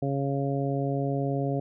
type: harmonic tone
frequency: 138.59 Hz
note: C#3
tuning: in tune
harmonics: 1 / 2 / 3 / 4 / 5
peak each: -28 / -31 / -33 / -34 / -35 dBFS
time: 0.02-1.6 s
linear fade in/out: 5 ms
effects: none